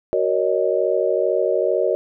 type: chord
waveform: sine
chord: D# minor seventh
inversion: first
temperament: just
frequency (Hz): 373.4 / 466.7 / 560 / 622.3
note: F#4 / A#4 / C#5 / D#5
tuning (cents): +16 / +2 / +18 / 0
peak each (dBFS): -22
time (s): 0.13-1.95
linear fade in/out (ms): 0
effects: none